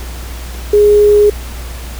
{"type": "tone with quantisation", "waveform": "sine", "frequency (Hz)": 415.3, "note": "G#4", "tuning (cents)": 0, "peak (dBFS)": -4, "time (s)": [0.73, 1.3], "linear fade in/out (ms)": 5, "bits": 5, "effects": ["added 60 Hz sine -23 dBFS peak until 1.99 s", "pink hiss -31 dBFS RMS until 1.99 s"]}